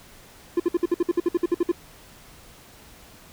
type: tone bursts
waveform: triangle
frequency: 346.8 Hz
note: F4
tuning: 12 cents flat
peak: -15 dBFS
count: 14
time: 0.57-1.717 s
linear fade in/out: 5 ms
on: 29 ms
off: 57 ms
effects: pink hiss -49 dBFS RMS until 3.32 s